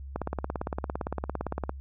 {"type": "click train", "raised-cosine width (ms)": 1, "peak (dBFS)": -16, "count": 28, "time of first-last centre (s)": [0.16, 1.694], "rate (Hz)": 17.6, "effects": ["added 68 Hz sine -38 dBFS peak until 1.8 s"]}